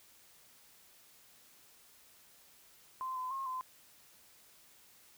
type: tone with pitch steps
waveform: sine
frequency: 1038 / 1019 / 1075 / 1027 Hz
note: C6 / C6 / C6 / C6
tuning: -14 / -46 / +47 / -33 cents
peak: -36 dBFS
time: 3.01-3.61 s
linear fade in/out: 0 ms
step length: 150 ms
effects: white hiss -62 dBFS RMS until 5.17 s